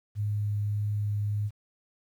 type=tone with vibrato; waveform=sine; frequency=103.83 Hz; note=G#2; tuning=in tune; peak=-26 dBFS; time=0.15-1.51 s; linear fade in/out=50 ms; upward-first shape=triangle; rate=1.7 Hz; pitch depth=8 cents each way; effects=10-bit